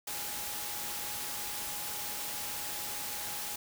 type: tone in noise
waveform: sine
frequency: 830.6 Hz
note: G#5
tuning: in tune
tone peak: -48 dBFS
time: 0.07-3.56 s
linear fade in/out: 5 ms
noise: white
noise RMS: -38 dBFS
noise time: 0.07-3.56 s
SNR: -13 dB
effects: none